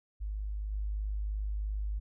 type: tone with level steps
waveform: sine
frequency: 51.5 Hz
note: G#1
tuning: 14 cents flat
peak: -33 / -31 dBFS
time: 0.2-2 s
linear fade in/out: 20 ms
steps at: 0.71 s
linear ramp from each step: 20 ms
effects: none